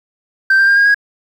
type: tone with pitch steps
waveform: sine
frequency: 1562 / 1582.9 / 1604.1 / 1625.5 / 1647.3 Hz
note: G6 / G6 / G6 / G#6 / G#6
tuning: -7 / +16 / +39 / -38 / -15 cents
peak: -5 dBFS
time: 0.5-0.945 s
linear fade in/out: 5 ms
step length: 89 ms
effects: tanh soft clip ceiling -6 dBFS + 7-bit